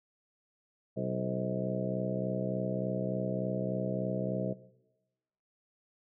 harmonic tone with a mistuned harmonic, 63.4 Hz, B1, 46 cents sharp, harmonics 2 / 3 / 4 / 5 / 6 / 7 / 8 / 9 / 10, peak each -38 / -36 / -45 / -42 / -42 / -40 / -39 / -51 / -39 dBFS, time 0.96-4.54 s, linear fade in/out 20 ms, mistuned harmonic 8, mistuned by +51 cents, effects noise-tail reverb RT60 1.0 s tail -18 dB re dry

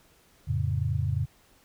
sine chord, F augmented, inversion none, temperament equal, 87.31 / 110 / 138.59 Hz, F2 / A2 / C#3, 0 / 0 / 0 cents, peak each -29 dBFS, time 0.47-1.26 s, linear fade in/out 20 ms, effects pink hiss -61 dBFS RMS until 1.64 s

